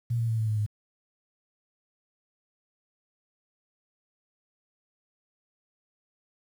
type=tone with pitch steps; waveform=sine; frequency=117.9 / 115.27 / 112.71 / 110.2 / 107.74 / 105.34 Hz; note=A#2 / A#2 / A2 / A2 / A2 / G#2; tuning=+20 / -19 / +42 / +3 / -36 / +25 cents; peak=-24 dBFS; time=0.1-0.664 s; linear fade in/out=10 ms; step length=94 ms; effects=9-bit